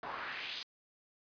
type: noise with band-pass filter sweep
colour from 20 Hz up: pink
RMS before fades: -42 dBFS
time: 0.03-0.63 s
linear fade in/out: 2 ms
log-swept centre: 840 to 4500 Hz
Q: 2
effects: resampled to 11025 Hz